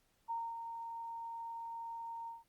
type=tone with ADSR envelope; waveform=sine; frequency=922 Hz; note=A#5; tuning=19 cents flat; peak=-35 dBFS; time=0.28-2.44 s; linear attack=27 ms; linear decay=240 ms; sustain=-6 dB; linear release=170 ms; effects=pink hiss -75 dBFS RMS until 2.48 s + Opus 48 kbps